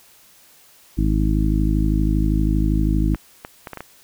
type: harmonic tone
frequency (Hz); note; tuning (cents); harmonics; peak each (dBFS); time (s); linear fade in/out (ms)
52.6; G#1; +23; 1 / 2 / 3 / 4 / 5 / 6; -18 / -25 / -24 / -26 / -26 / -25; 0.97-3.16; 20
type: clicks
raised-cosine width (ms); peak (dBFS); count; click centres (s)
0.5; -16; 6; 3.147 / 3.449 / 3.672 / 3.733 / 3.773 / 3.806
effects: white hiss -51 dBFS RMS until 4.03 s